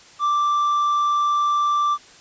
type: tone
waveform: triangle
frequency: 1174.7 Hz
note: D6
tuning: in tune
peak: -15 dBFS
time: 0.19-1.98 s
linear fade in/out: 50 ms
effects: white hiss -47 dBFS RMS until 2.2 s + resampled to 16000 Hz